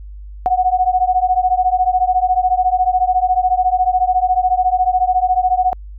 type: beating tone pair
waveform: sine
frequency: 730 / 744 Hz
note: F#5 / F#5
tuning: -24 / +9 cents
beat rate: 14 Hz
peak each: -15 dBFS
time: 0.46-5.73 s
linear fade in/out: 0 ms
effects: added 50 Hz sine -30 dBFS peak until 5.98 s